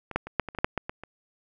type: clicks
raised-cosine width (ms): 0.5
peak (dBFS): -22 / -9 / -23 / -7 / -20 / -27 / -14 / -6 / -12 / -17 / -25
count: 11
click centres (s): 0.113 / 0.16 / 0.27 / 0.397 / 0.487 / 0.549 / 0.587 / 0.645 / 0.777 / 0.895 / 1.036
effects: none